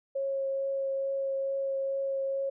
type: tone with vibrato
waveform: sine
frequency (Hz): 544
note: C#5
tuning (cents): -33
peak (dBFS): -28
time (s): 0.15-2.5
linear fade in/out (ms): 10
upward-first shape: triangle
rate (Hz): 2.3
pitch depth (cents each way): 10
effects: none

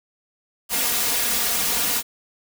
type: noise with comb filter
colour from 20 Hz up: white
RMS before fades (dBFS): -22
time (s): 0.69-2.03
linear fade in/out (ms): 50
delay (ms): 4.2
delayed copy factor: +0.95
effects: none

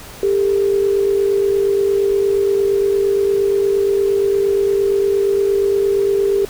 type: tone pair together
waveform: sine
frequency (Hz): 396.6 / 445.2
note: G4 / A4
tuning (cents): +20 / +20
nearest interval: major second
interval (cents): 200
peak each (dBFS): -13 / -21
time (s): 0.23-6.45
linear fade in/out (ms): 2
effects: pink hiss -36 dBFS RMS until 6.49 s

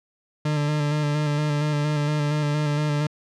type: tone with vibrato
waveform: 40% pulse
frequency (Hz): 148.8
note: D3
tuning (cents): +23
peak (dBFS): -20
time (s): 0.45-3.07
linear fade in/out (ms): 5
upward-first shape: square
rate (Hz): 4.3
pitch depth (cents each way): 24
effects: low-pass 6000 Hz 12 dB/octave

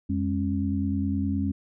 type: tone cluster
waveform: sine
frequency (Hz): 87.7 / 203.3 / 273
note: F2 / G#3 / C#4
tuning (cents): +8 / -37 / -26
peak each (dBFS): -28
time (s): 0.09-1.52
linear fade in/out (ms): 10
effects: none

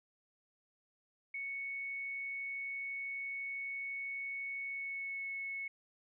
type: tone with pitch glide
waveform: sine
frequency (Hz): 2217 to 2200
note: C#7 to C#7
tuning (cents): 0 to -14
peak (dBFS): -38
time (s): 1.34-5.68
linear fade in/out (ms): 5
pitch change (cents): -14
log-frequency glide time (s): 4.65-5.28
effects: none

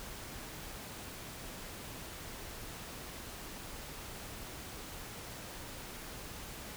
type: silence
effects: pink hiss -46 dBFS RMS until 6.76 s

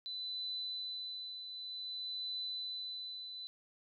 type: tone with tremolo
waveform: sine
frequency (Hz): 4003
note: B7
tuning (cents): +23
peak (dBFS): -37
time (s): 0.06-3.47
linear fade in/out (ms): 0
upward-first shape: triangle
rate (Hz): 0.54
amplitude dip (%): 55
effects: none

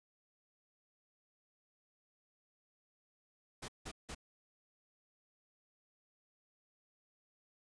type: noise bursts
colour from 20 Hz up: pink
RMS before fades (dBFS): -45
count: 3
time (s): 3.62-4.149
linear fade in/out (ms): 10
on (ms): 63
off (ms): 170
effects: resampled to 22050 Hz

